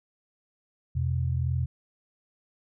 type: tone pair together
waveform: sine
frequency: 85 / 127.36 Hz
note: F2 / C3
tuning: -46 / -46 cents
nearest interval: perfect fifth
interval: 700 cents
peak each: -27 dBFS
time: 0.95-1.66 s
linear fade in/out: 10 ms
effects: none